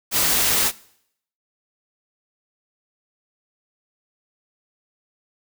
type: noise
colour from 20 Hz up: white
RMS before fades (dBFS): -19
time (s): 0.11-0.72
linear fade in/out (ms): 50
effects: noise-tail reverb RT60 0.7 s tail -21 dB re dry